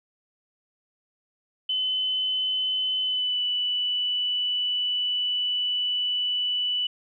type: tone with pitch glide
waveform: sine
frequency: 3032 to 2970 Hz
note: F#7 to F#7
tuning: +42 to +6 cents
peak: -23 dBFS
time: 1.69-6.87 s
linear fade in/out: 5 ms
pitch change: -36 cents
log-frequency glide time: 3.02-3.43 s
effects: none